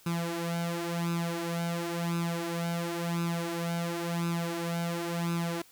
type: tone with flanger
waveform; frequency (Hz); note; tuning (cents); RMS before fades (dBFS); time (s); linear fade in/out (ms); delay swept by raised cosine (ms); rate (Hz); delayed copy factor
sawtooth; 169.7; F3; -49; -32; 0.06-5.62; 5; 0.78 to 4.58; 0.95; +0.75
effects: white hiss -58 dBFS RMS until 5.71 s